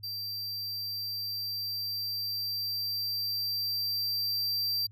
square tone with level ramp, 4699 Hz, D8, in tune, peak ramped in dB -35 to -28 dBFS, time 0.03-4.87 s, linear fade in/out 10 ms, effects added 104 Hz sine -50 dBFS peak until 4.91 s

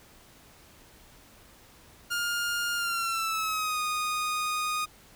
sawtooth tone with pitch glide, 1412 to 1236.3 Hz, F6 to D#6, +19 to -11 cents, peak -24 dBFS, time 2.1-4.86 s, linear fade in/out 20 ms, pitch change -230 cents, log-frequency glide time 2.75-3.8 s, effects pink hiss -55 dBFS RMS until 5.15 s

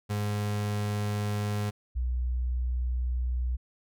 35% pulse / sine tone pair in turn, 103.83 / 61.74 Hz, G#2 / B1, 0 / 0 cents, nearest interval major sixth, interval 900 cents, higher first, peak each -26 dBFS, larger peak neither, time 0.09-1.71 / 1.95-3.57 s, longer neither, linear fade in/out 20 ms, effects none

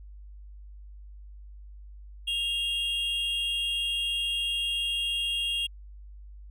triangle tone pair together, 2794 / 3271 Hz, F7 / G#7, 0 / -27 cents, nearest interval minor third, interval 273 cents, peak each -28 dBFS, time 2.27-5.67 s, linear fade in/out 10 ms, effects added 50 Hz sine -43 dBFS peak until 6.5 s

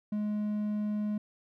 triangle tone, 210 Hz, G#3, 19 cents sharp, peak -27 dBFS, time 0.12-1.18 s, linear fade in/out 5 ms, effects none

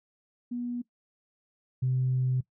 sine tone pair in turn, 242.5 / 128.46 Hz, B3 / C3, -31 / -31 cents, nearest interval major seventh, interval 1100 cents, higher first, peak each -30 / -23 dBFS, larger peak second, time 0.51-0.82 / 1.82-2.41 s, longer second, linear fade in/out 10 ms, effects noise-tail reverb RT60 0.1 s tail -19 dB re dry + tanh soft clip ceiling -19 dBFS

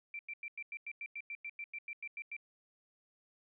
sine tone bursts, 2349 Hz, D7, in tune, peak -40 dBFS, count 16, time 0.14-2.366 s, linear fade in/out 2 ms, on 51 ms, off 94 ms, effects none

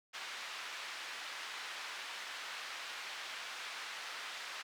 pink band-pass noise, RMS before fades -45 dBFS, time 0.13-4.63 s, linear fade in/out 20 ms, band 1300 to 4200 Hz, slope 12 dB/octave, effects none

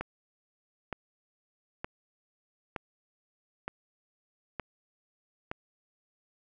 click train, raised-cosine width 0.5 ms, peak -19 dBFS, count 7, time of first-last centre 0.01-5.515 s, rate 1.09 Hz, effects none

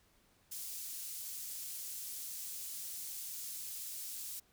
pink high-pass noise, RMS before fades -44 dBFS, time 0.51-4.4 s, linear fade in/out 10 ms, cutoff 7400 Hz, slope 12 dB/octave, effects pink hiss -70 dBFS RMS until 4.52 s

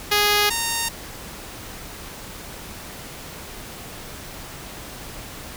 5% pulse tone pair in turn, 414.2 / 922.9 Hz, G#4 / A#5, -5 / -18 cents, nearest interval octave + major second, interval 1387 cents, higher second, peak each -5 / -10 dBFS, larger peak first, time 0.11-0.5 / 0.5-0.89 s, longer neither, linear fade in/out 10 ms, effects pink hiss -37 dBFS RMS until 5.56 s

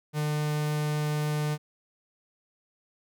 45% pulse tone, 150.3 Hz, D3, 40 cents sharp, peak -26 dBFS, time 0.13-1.58 s, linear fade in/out 50 ms, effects none

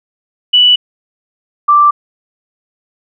sine tone pair in turn, 2960 / 1174.7 Hz, F#7 / D6, 0 / 0 cents, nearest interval octave + major third, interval 1600 cents, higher first, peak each -4 dBFS, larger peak neither, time 0.53-0.76 / 1.68-1.91 s, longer neither, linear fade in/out 10 ms, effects none

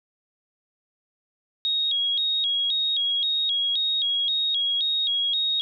sine tone with vibrato, 3520 Hz, A7, in tune, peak -21 dBFS, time 1.65-5.61 s, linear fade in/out 0 ms, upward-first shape square, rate 1.9 Hz, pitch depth 110 cents each way, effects none

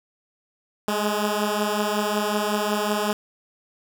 10% pulse beating tone pair, 207.7 / 213.1 Hz, G#3 / G#3, 0 / +45 cents, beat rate 5.4 Hz, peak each -15 / -19 dBFS, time 0.88-3.13 s, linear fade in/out 2 ms, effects none

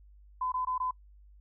sine tone bursts, 1014 Hz, B5, 45 cents sharp, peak -29 dBFS, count 4, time 0.41-0.91 s, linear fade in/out 5 ms, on 110 ms, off 20 ms, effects noise-tail reverb RT60 0.1 s tail -23 dB re dry + added 50 Hz sine -53 dBFS peak until 1.4 s

